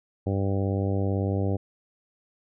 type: harmonic tone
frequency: 98 Hz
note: G2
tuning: in tune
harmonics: 1 / 2 / 3 / 4 / 5 / 6 / 7 / 8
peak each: -25 / -31 / -32 / -34 / -34 / -37 / -41 / -42 dBFS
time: 0.26-1.57 s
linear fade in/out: 10 ms
effects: none